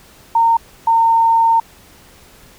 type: tone pair in turn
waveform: sine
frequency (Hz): 918 / 912.7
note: A#5 / A#5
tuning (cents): -27 / -37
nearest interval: unison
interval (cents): 10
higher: first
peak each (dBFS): -9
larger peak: neither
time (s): 0.35-0.57 / 0.87-1.6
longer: second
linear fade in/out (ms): 5
effects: pink hiss -45 dBFS RMS until 2.58 s